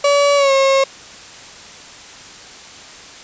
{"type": "tone with pitch glide", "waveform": "35% pulse", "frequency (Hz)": [570, 541.1], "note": ["C#5", "C#5"], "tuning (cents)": [48, -42], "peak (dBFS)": -9, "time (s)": [0.04, 0.84], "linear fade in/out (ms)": 5, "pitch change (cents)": -90, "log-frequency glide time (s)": [0.36, 0.52], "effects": ["white hiss -37 dBFS RMS until 3.23 s", "resampled to 16000 Hz"]}